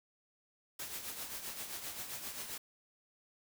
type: noise with tremolo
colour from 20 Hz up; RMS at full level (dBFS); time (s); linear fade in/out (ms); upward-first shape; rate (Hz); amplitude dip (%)
white; -41; 0.79-2.58; 5; triangle; 7.6; 60
effects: none